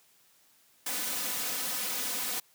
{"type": "noise with comb filter", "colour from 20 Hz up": "white", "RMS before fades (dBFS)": -33, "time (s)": [0.86, 2.4], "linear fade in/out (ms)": 5, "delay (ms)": 4, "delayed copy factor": 0.95, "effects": ["white hiss -64 dBFS RMS until 2.54 s", "high-pass 100 Hz 12 dB/octave"]}